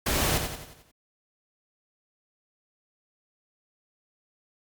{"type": "noise with echo", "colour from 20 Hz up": "pink", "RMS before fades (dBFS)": -26, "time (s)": [0.06, 0.38], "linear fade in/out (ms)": 5, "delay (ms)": 89, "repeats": 6, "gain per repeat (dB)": -6, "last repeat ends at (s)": 0.914, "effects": ["Opus 48 kbps"]}